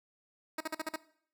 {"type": "tone bursts", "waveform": "10% pulse", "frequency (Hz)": 315.8, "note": "D#4", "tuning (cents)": 26, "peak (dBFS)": -25, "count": 6, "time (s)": [0.58, 0.961], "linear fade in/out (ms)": 5, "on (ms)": 26, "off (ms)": 45, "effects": ["noise-tail reverb RT60 0.6 s tail -19 dB re dry"]}